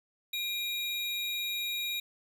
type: tone pair together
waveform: square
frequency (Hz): 2403 / 3801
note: D7 / A#7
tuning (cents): +39 / +33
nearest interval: minor sixth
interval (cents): 794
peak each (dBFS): -37 / -34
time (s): 0.33-2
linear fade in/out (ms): 5
effects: none